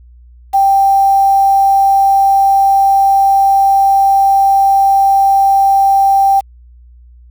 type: tone with quantisation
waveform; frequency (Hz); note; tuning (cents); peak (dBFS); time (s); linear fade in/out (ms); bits
sine; 785; G5; +2; -6; 0.53-6.41; 20; 5
effects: added 60 Hz sine -37 dBFS peak until 7.3 s